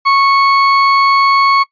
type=tone; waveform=35% pulse; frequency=1103 Hz; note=C#6; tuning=9 cents flat; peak=-6 dBFS; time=0.05-1.64 s; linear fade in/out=20 ms; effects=noise-tail reverb RT60 0.1 s tail -21 dB re dry + resampled to 11025 Hz